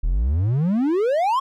triangle exponential sweep, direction up, 36 to 1110 Hz, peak -15 dBFS, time 0.03-1.4 s, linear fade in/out 10 ms, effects none

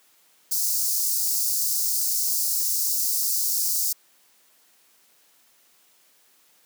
white high-pass noise, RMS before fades -24 dBFS, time 0.51-3.93 s, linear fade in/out 10 ms, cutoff 4700 Hz, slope 48 dB/octave, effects white hiss -60 dBFS RMS until 6.65 s + high-pass 200 Hz 12 dB/octave

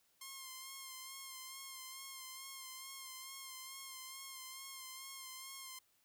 5% pulse tone with vibrato, 1061 Hz, C6, 24 cents sharp, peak -36 dBFS, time 0.21-5.79 s, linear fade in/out 5 ms, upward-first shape sine, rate 2.3 Hz, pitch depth 35 cents each way, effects white hiss -75 dBFS RMS until 6.04 s

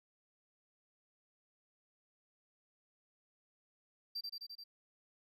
triangle tone with echo, 4699 Hz, D8, in tune, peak -37 dBFS, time 4.15-4.21 s, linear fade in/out 10 ms, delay 86 ms, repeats 5, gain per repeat -2 dB, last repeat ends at 4.64 s, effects none

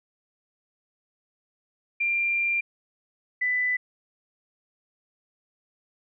sine tone pair in turn, 2382 / 1993.4 Hz, D7 / B6, +24 / +16 cents, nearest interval minor third, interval 308 cents, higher first, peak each -22 dBFS, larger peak neither, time 2-2.61 / 3.41-3.77 s, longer first, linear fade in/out 10 ms, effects none

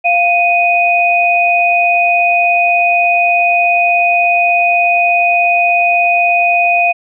sine tone pair together, 697.3 / 2489 Hz, F5 / D#7, -3 / 0 cents, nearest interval octave + minor seventh, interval 2203 cents, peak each -11 dBFS, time 0.04-6.93 s, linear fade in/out 20 ms, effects none

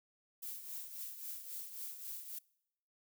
violet noise with tremolo, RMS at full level -43 dBFS, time 0.42-2.39 s, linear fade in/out 10 ms, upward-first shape triangle, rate 3.7 Hz, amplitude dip 65%, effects noise-tail reverb RT60 0.8 s tail -24 dB re dry

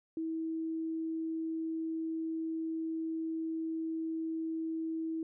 sine tone, 323.3 Hz, E4, 34 cents flat, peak -33 dBFS, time 0.17-5.23 s, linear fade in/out 2 ms, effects none

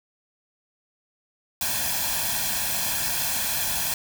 white noise with comb filter, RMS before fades -26 dBFS, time 1.61-3.94 s, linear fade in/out 2 ms, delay 1.2 ms, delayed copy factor +0.7, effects none

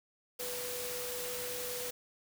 sine tone in noise, 493.9 Hz, B4, in tune, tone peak -41 dBFS, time 0.39-1.91 s, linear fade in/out 10 ms, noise white, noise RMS -40 dBFS, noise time 0.39-1.91 s, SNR -4 dB, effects none

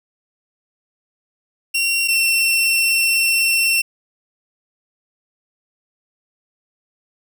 sawtooth tone pair in turn, 2743 / 2708 Hz, F7 / E7, -32 / +46 cents, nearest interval unison, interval 22 cents, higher first, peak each -13 / -11 dBFS, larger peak second, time 1.74-2.08 / 2.08-3.82 s, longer second, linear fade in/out 10 ms, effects none

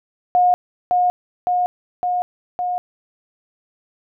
sine tone with echo, 719 Hz, F#5, 50 cents flat, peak -11 dBFS, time 0.35-0.54 s, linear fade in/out 0 ms, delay 560 ms, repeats 4, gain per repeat -2 dB, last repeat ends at 2.78 s, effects none

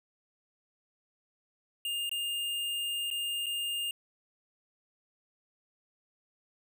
square tone with dropouts, 2820 Hz, F7, 16 cents sharp, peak -32 dBFS, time 1.85-3.91 s, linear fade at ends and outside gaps 2 ms, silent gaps 2.094-2.114 / 3.103-3.111 / 3.46-3.465 s, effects none

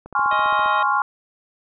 click train, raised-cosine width 1 ms, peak -23 dBFS, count 10, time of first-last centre 0.06-0.66 s, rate 15 Hz
sine chord, Db major seventh, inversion second, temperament equal, 830.6 / 1046.5 / 1108.7 / 1396.9 Hz, Ab5 / C6 / Db6 / F6, 0 / 0 / 0 / 0 cents, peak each -22 dBFS, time 0.15-1.02 s, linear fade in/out 2 ms
harmonic tone, 626 Hz, D#5, 10 cents sharp, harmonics 1 / 2 / 3 / 4 / 5 / 6, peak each -29 / -32 / -34 / -35 / -36 / -37 dBFS, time 0.31-0.83 s, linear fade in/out 5 ms
effects none

